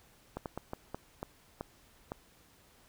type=slowing click train; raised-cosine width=1 ms; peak=-23 dBFS; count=8; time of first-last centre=0.37-2.119 s; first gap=88 ms; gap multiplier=1.34; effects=pink hiss -63 dBFS RMS until 2.88 s